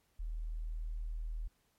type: tone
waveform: sine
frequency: 39.69 Hz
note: D#1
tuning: 35 cents sharp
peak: -36 dBFS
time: 0.19-1.48 s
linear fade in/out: 10 ms
effects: pink hiss -75 dBFS RMS until 1.78 s + MP3 64 kbps